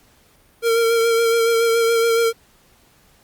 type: tone with vibrato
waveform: square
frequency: 460 Hz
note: A#4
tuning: 23 cents flat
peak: -15 dBFS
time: 0.62-2.33 s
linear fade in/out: 50 ms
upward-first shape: sine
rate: 7.1 Hz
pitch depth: 23 cents each way
effects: pink hiss -55 dBFS RMS until 3.23 s + Opus 48 kbps